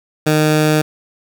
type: tone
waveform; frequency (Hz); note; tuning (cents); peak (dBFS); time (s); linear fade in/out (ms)
15% pulse; 153.7; D#3; -21; -5; 0.26-0.82; 10
effects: none